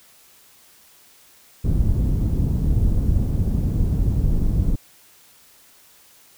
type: low-pass noise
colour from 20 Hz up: pink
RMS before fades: -19 dBFS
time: 1.64-4.76 s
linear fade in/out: 10 ms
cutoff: 170 Hz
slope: 12 dB/octave
effects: white hiss -52 dBFS RMS until 6.37 s